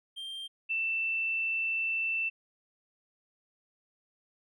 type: tone pair in turn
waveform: triangle / sine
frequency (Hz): 3173 / 2668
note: G7 / E7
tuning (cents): +20 / +20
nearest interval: minor third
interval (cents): 300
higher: first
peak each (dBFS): -36 / -28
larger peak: second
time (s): 0.16-0.48 / 0.69-2.3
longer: second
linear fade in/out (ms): 20
effects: none